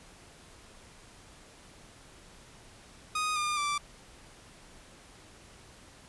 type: tone with pitch steps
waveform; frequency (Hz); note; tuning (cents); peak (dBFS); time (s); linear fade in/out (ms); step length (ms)
sawtooth; 1244.5 / 1207 / 1170.6; D#6 / D6 / D6; 0 / +47 / -6; -25; 3.15-3.78; 5; 210
effects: pink hiss -54 dBFS RMS until 6.08 s + resampled to 24000 Hz